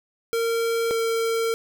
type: tone pair in turn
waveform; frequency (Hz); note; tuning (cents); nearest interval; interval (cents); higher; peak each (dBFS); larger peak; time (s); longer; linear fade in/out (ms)
square; 459.8 / 455.6; A#4 / A#4; -24 / -40; unison; 16; first; -22; neither; 0.33-0.91 / 0.91-1.54; second; 0
effects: none